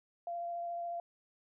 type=tone with vibrato; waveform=sine; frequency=689 Hz; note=F5; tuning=24 cents flat; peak=-36 dBFS; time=0.27-1 s; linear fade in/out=2 ms; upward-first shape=sine; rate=14 Hz; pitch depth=10 cents each way; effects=none